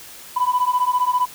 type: beating tone pair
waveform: sine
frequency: 987.8 / 1002.8 Hz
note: B5 / B5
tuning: 0 / +26 cents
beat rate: 15 Hz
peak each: -18 dBFS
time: 0.36-1.26 s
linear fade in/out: 10 ms
effects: tanh soft clip ceiling -11 dBFS + white hiss -40 dBFS RMS until 1.34 s